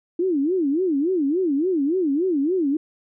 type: tone with vibrato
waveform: sine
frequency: 322.2 Hz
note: E4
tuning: 39 cents flat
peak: -18 dBFS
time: 0.19-2.77 s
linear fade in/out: 5 ms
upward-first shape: sine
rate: 3.5 Hz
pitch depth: 290 cents each way
effects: none